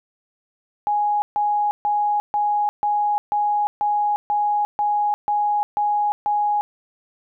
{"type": "tone bursts", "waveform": "sine", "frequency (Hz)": 830.6, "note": "G#5", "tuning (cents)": 0, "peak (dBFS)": -17, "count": 12, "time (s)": [0.87, 6.61], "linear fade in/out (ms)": 0, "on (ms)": 350, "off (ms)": 140, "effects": []}